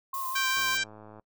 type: tone with vibrato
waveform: sine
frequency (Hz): 1061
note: C6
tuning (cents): +24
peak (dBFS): -32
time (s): 0.13-0.75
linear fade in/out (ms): 5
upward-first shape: triangle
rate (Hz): 4.9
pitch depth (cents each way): 49
type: noise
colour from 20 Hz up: violet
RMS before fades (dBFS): -38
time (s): 0.14-0.77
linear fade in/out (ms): 0
type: harmonic tone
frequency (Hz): 784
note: G5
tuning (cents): 0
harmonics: 2 / 3 / 4 / 5 / 6 / 7 / 8 / 9 / 10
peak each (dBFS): -29 / -33 / -35 / -37 / -39 / -40 / -41 / -42 / -43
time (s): 0.35-0.84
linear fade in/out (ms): 10
type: click train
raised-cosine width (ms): 1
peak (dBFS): -34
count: 68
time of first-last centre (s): 0.57-1.196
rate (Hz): 107
effects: noise-tail reverb RT60 0.1 s tail -25 dB re dry